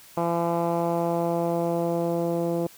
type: tone with low-pass filter sweep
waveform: 10% pulse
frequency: 169.7 Hz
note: F3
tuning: 49 cents flat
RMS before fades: -25 dBFS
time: 0.17-2.67 s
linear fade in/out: 5 ms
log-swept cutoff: 980 to 480 Hz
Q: 1.4
effects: white hiss -50 dBFS RMS until 2.77 s